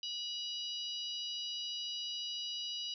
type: harmonic tone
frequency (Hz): 974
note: B5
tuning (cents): -24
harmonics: 3 / 4 / 5 / 6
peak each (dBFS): -40 / -44 / -44 / -53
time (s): 0.03-2.94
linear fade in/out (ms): 2
effects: none